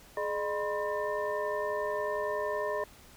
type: tone cluster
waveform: sine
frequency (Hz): 422.5 / 606 / 985 / 1056 / 1801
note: G#4 / D#5 / B5 / C6 / A6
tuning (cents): +30 / -46 / -5 / +16 / +40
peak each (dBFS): -35 / -33 / -38 / -39 / -40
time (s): 0.17-2.84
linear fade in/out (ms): 2
effects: pink hiss -55 dBFS RMS until 3.16 s